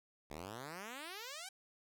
5% pulse exponential sweep, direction up, 69 to 794 Hz, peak -34 dBFS, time 0.3-1.49 s, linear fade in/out 5 ms, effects none

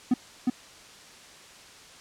triangle tone with echo, 249.9 Hz, B3, 21 cents sharp, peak -16 dBFS, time 0.11-0.14 s, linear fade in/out 5 ms, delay 360 ms, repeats 1, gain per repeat -2 dB, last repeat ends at 0.5 s, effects white hiss -49 dBFS RMS until 2 s + low-pass 7000 Hz 12 dB/octave

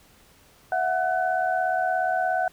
sine tone cluster, 657 / 734 / 1506 Hz, E5 / F#5 / F#6, -6 / -14 / +30 cents, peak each -28 / -23 / -29 dBFS, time 0.72-2.48 s, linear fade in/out 2 ms, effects pink hiss -56 dBFS RMS until 2.52 s

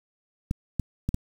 clicks, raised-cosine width 5 ms, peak -13 dBFS, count 4, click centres 0.511 / 0.797 / 1.09 / 1.144 s, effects 7-bit

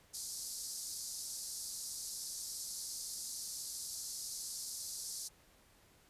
pink band-pass noise, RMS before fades -44 dBFS, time 0.13-5.29 s, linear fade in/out 20 ms, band 4500 to 12000 Hz, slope 48 dB/octave, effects pink hiss -66 dBFS RMS until 6.09 s + resampled to 32000 Hz

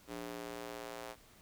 square tone with high-pass filter sweep, 58.7 Hz, A#1, 13 cents sharp, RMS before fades -45 dBFS, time 0.07-1.16 s, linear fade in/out 50 ms, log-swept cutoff 290 to 570 Hz, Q 1.3, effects pink hiss -62 dBFS RMS until 1.41 s

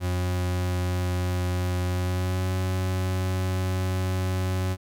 40% pulse tone with pitch glide, 90.3 to 92.84 Hz, F#2 to F#2, -42 to +6 cents, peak -23 dBFS, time 0-4.77 s, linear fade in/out 50 ms, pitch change +48 cents, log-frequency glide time 1.95-2.5 s, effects none

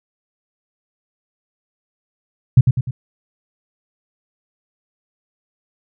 sine tone with echo, 126 Hz, B2, 35 cents sharp, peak -3 dBFS, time 2.57-2.61 s, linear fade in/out 5 ms, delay 100 ms, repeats 3, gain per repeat -6 dB, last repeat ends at 2.91 s, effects none

